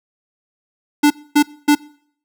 square tone bursts, 293.7 Hz, D4, in tune, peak -9 dBFS, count 3, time 1.03-1.752 s, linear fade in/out 10 ms, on 74 ms, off 250 ms, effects noise-tail reverb RT60 0.6 s tail -23 dB re dry

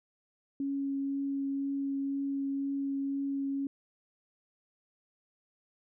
sine tone with vibrato, 276.4 Hz, C#4, 5 cents flat, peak -30 dBFS, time 0.6-3.67 s, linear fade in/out 2 ms, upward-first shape triangle, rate 2 Hz, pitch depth 9 cents each way, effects none

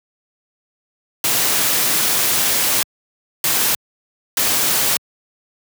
white noise bursts at uneven times, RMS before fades -17 dBFS, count 3, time 1.24-2.83 / 3.44-3.75 / 4.37-4.97 s, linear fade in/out 2 ms, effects high-pass 100 Hz 12 dB/octave

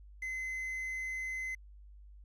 triangle tone with quantisation, 2050 Hz, C7, 36 cents flat, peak -34 dBFS, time 0.22-1.55 s, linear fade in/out 5 ms, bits 10, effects added 50 Hz sine -51 dBFS peak until 2.24 s + resampled to 32000 Hz

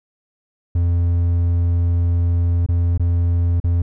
triangle tone with dropouts, 86.2 Hz, F2, 22 cents flat, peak -12 dBFS, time 0.75-3.82 s, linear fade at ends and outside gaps 5 ms, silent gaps 2.663-2.687 / 2.977-2.996 / 3.601-3.641 s, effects none

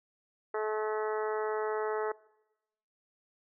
harmonic tone, 215.3 Hz, A3, 37 cents flat, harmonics 2 / 3 / 4 / 5 / 6 / 7 / 8 / 9, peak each -32 / -40 / -39 / -43 / -41 / -46 / -47 / -48 dBFS, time 0.54-2.12 s, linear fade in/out 5 ms, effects noise-tail reverb RT60 0.9 s tail -21 dB re dry

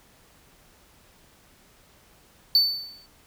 triangle tone with exponential decay, 4516 Hz, C#8, 31 cents sharp, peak -12 dBFS, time 2.55-3.06 s, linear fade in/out 1 ms, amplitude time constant 110 ms, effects pink hiss -57 dBFS RMS until 3.26 s

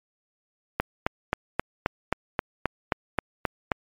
click train, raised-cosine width 0.5 ms, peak -7 dBFS, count 12, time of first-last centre 0.8-3.718 s, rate 3.77 Hz, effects MP3 96 kbps

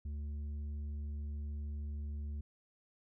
sine tone with tanh clipping, 73.42 Hz, D2, in tune, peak -39 dBFS, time 0.05-2.41 s, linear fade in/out 5 ms, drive 6 dB, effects none

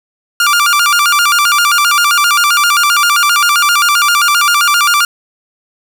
sawtooth tone with vibrato, 1286 Hz, E6, 43 cents flat, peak -4 dBFS, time 0.4-5.05 s, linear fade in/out 2 ms, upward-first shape square, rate 7.6 Hz, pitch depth 160 cents each way, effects none

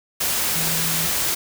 sine tone in noise, 163.1 Hz, E3, 18 cents flat, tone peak -29 dBFS, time 0.55-1.07 s, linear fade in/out 10 ms, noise white, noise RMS -22 dBFS, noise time 0.2-1.35 s, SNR -10 dB, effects none

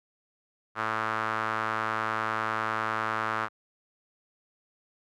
sawtooth tone with band-pass filter, 110 Hz, A2, in tune, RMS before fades -30 dBFS, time 0.75-3.49 s, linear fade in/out 50 ms, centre 1300 Hz, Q 3.1, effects none

